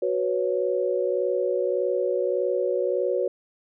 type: chord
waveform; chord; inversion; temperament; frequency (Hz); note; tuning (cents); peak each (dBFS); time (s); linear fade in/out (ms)
sine; F# suspended fourth; none; just; 370 / 493.3 / 555; F#4 / B4 / C#5; 0 / -2 / +2; -26; 0.02-3.28; 5
effects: none